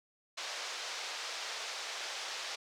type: band-pass noise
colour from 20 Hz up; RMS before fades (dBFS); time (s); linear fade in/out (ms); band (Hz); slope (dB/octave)
white; -41; 0.37-2.56; 10; 480 to 5800; 24
effects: none